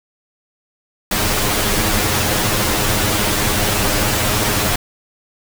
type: noise with comb filter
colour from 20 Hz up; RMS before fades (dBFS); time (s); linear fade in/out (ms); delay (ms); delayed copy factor
pink; -17; 1.11-4.76; 5; 9.6; +0.85
effects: none